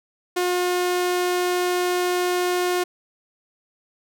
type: tone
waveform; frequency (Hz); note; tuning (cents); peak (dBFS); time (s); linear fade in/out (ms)
sawtooth; 358.6; F4; +46; -16; 0.36-2.84; 10
effects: none